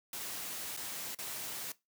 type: noise with dropouts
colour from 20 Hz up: white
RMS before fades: -41 dBFS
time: 0.13-1.72 s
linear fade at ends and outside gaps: 2 ms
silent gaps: 0.766-0.773 / 1.148-1.187 s
effects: noise-tail reverb RT60 0.2 s tail -19 dB re dry + high-pass 100 Hz 12 dB/octave